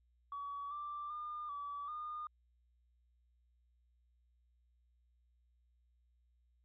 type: tone with pitch steps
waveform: sine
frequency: 1134 / 1176 / 1208 / 1149 / 1218 Hz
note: C#6 / D6 / D6 / D6 / D#6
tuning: +39 / +2 / +48 / -38 / -37 cents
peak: -40 dBFS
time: 0.32-2.27 s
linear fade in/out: 2 ms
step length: 390 ms
effects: tanh soft clip ceiling -36 dBFS + added 60 Hz sine -70 dBFS peak until 6.64 s